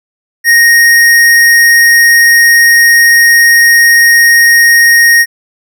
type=tone; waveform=square; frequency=1864.7 Hz; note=A#6; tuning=in tune; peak=-3 dBFS; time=0.44-5.26 s; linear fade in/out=50 ms; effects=none